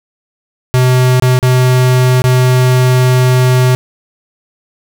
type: tone with dropouts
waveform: square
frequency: 127.2 Hz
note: C3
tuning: 48 cents flat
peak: -7 dBFS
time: 0.74-3.75 s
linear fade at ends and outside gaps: 0 ms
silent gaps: 1.198-1.223 / 1.39-1.428 / 2.219-2.241 s
effects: none